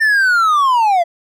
triangle linear sweep, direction down, 1805 to 659.3 Hz, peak -8 dBFS, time 0-1.04 s, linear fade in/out 20 ms, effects none

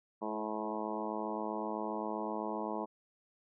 harmonic tone with a mistuned harmonic, 107.7 Hz, A2, 37 cents flat, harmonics 2 / 3 / 4 / 5 / 6 / 7 / 8 / 9 / 10, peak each -42 / -42 / -43 / -45 / -43 / -47 / -43 / -43 / -47 dBFS, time 0.21-2.86 s, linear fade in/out 20 ms, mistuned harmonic 3, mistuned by +17 cents, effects none

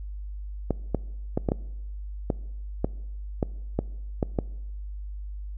clicks, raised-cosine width 2 ms, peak -10 dBFS, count 11, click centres 0.707 / 0.947 / 1.375 / 1.488 / 1.519 / 2.302 / 2.845 / 3.428 / 3.79 / 4.228 / 4.388 s, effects noise-tail reverb RT60 1.0 s tail -22 dB re dry + added 50 Hz sine -33 dBFS peak until 5.57 s

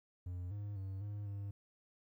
triangle tone with pitch steps, 89.4 / 102.5 / 96.2 / 103 / 100.3 Hz, F2 / G#2 / G2 / G#2 / G2, +41 / -22 / -32 / -14 / +40 cents, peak -38 dBFS, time 0.26-1.51 s, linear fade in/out 5 ms, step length 250 ms, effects 13-bit

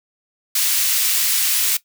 white high-pass noise, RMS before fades -18 dBFS, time 0.55-1.77 s, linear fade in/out 5 ms, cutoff 2100 Hz, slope 12 dB/octave, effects noise-tail reverb RT60 0.1 s tail -17 dB re dry

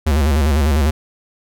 square tone with vibrato, 73.4 Hz, D2, in tune, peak -13 dBFS, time 0.06-0.91 s, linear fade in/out 10 ms, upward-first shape square, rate 10 Hz, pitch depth 99 cents each way, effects none

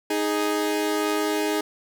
sawtooth tone pair together, 311.1 / 415.3 Hz, D#4 / G#4, 0 / 0 cents, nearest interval perfect fourth, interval 500 cents, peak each -21 dBFS, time 0.1-1.61 s, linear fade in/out 5 ms, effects none

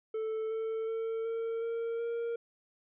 triangle tone with pitch steps, 440 / 445.1 / 450.3 / 455.5 / 460.8 / 466.2 Hz, A4 / A4 / A4 / A#4 / A#4 / A#4, 0 / +20 / +40 / -40 / -20 / 0 cents, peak -30 dBFS, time 0.14-2.36 s, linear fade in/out 5 ms, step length 370 ms, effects resampled to 8000 Hz

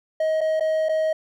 triangle tone with dropouts, 631 Hz, D#5, 24 cents sharp, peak -17 dBFS, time 0.2-1.13 s, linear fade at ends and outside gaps 5 ms, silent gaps 0.408-0.412 / 0.598-0.606 / 0.887-0.892 s, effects none

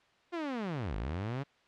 sawtooth linear two-way sweep, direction down then up, 357.3 to 46.99 to 144.7 Hz, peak -30 dBFS, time 0.32-1.44 s, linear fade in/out 20 ms, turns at 0.96 s, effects white hiss -66 dBFS RMS until 1.67 s + low-pass 3000 Hz 12 dB/octave

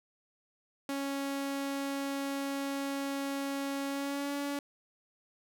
sawtooth tone with pitch glide, 277 to 283.8 Hz, C#4 to C#4, -1 to +41 cents, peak -29 dBFS, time 0.89-4.59 s, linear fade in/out 2 ms, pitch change +42 cents, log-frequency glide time 3.88-4.33 s, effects none

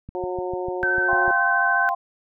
click train, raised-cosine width 5 ms, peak -24 dBFS, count 9, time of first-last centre 0.09-1.28 s, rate 6.72 Hz
harmonic tone, 181.7 Hz, F#3, 31 cents flat, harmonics 2 / 3 / 4 / 5, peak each -27 / -31 / -33 / -35 dBFS, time 0.15-1.31 s, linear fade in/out 0 ms
sine tone with vibrato, 1535 Hz, G6, 37 cents flat, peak -19 dBFS, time 0.83-1.89 s, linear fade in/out 0 ms, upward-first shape sine, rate 14 Hz, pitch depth 14 cents each way
sine chord, F suspended second, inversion none, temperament equal, 698.5 / 784 / 1046.5 Hz, F5 / G5 / C6, 0 / 0 / 0 cents, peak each -25 dBFS, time 1.08-1.95 s, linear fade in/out 10 ms
effects none

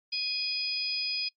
harmonic tone with a mistuned harmonic, 827 Hz, G#5, 8 cents flat, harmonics 3 / 4 / 5 / 6, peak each -36 / -42 / -40 / -30 dBFS, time 0.12-1.29 s, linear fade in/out 10 ms, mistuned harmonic 5, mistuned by +47 cents, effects noise-tail reverb RT60 0.1 s tail -25 dB re dry + Opus 32 kbps

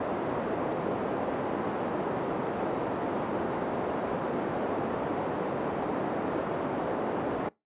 pink band-pass noise, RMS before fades -31 dBFS, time 0-7.49 s, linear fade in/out 5 ms, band 270 to 820 Hz, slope 12 dB/octave, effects noise-tail reverb RT60 0.2 s tail -23 dB re dry + resampled to 8000 Hz

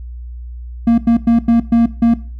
triangle tone bursts at uneven times, 232.2 Hz, A#3, 7 cents flat, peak -5 dBFS, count 6, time 0.87-0.98 / 1.07-1.17 / 1.27-1.39 / 1.48-1.6 / 1.72-1.86 / 2.02-2.14 s, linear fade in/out 5 ms, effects noise-tail reverb RT60 0.4 s tail -17 dB re dry + added 60 Hz sine -26 dBFS peak until 2.39 s

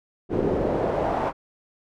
brown noise with band-pass filter sweep, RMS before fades -24 dBFS, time 0.29-1.33 s, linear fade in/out 50 ms, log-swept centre 370 to 850 Hz, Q 2.1, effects none

